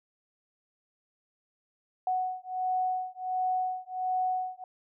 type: beating tone pair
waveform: sine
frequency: 740 / 741.4 Hz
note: F#5 / F#5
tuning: 0 / +3 cents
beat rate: 1.4 Hz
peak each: -31 dBFS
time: 2.07-4.64 s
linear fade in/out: 2 ms
effects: none